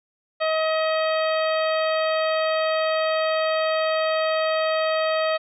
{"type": "harmonic tone", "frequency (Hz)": 634, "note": "D#5", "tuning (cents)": 32, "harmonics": [1, 2, 3, 4, 5, 6, 7], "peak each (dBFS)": [-21, -27, -31, -33, -35, -37, -38], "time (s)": [0.4, 5.38], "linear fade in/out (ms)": 20, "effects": []}